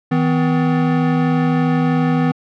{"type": "tone pair together", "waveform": "square", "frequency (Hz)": [160, 252.3], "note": ["D#3", "B3"], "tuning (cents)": [49, 37], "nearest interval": "minor sixth", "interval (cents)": 788, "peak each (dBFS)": [-17, -17], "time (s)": [0.11, 2.32], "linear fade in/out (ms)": 10, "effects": ["low-pass 2000 Hz 12 dB/octave"]}